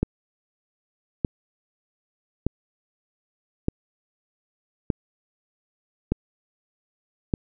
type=click train; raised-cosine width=3 ms; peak=-8 dBFS; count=7; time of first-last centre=0.03-7.338 s; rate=0.821 Hz; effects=none